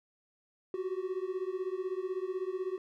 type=beating tone pair; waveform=triangle; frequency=365.4 / 381.4 Hz; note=F#4 / G4; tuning=-22 / -47 cents; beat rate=16 Hz; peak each=-34 / -34 dBFS; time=0.74-2.78 s; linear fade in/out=2 ms; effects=none